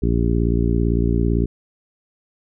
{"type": "harmonic tone", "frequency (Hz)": 57.8, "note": "A#1", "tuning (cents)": -14, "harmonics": [1, 2, 3, 4, 5, 6, 7], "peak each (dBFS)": [-19, -22, -24, -25, -26, -27, -27], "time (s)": [0.02, 1.46], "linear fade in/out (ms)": 10, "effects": []}